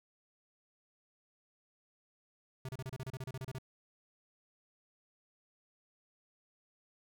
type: tone bursts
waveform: square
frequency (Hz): 130.81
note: C3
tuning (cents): 0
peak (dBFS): -40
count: 14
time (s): 2.65-3.585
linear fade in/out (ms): 2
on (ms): 38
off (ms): 31
effects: none